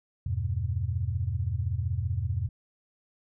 sine chord, E minor, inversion none, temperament equal, 82.41 / 98 / 123.47 Hz, E2 / G2 / B2, 0 / 0 / 0 cents, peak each -31 / -30 / -32 dBFS, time 0.26-2.49 s, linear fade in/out 5 ms, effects none

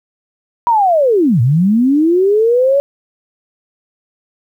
sine linear two-way sweep, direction down then up, 976 to 110.6 to 569 Hz, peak -8 dBFS, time 0.67-2.8 s, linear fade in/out 0 ms, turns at 1.41 s, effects 8-bit

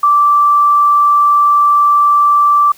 sine tone, 1168 Hz, D6, 10 cents flat, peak -6 dBFS, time 0.03-2.72 s, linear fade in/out 5 ms, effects white hiss -43 dBFS RMS until 2.77 s

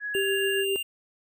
sine tone with vibrato, 1674 Hz, G#6, 13 cents sharp, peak -29 dBFS, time 0-0.65 s, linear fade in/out 50 ms, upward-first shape sine, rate 20 Hz, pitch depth 9 cents each way
square tone, 2794 Hz, F7, in tune, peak -29 dBFS, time 0.14-0.83 s, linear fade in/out 10 ms
sine tone with tremolo, 392 Hz, G4, in tune, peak -24 dBFS, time 0.15-0.76 s, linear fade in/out 0 ms, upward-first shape sine, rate 7.3 Hz, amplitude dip 30%
effects none

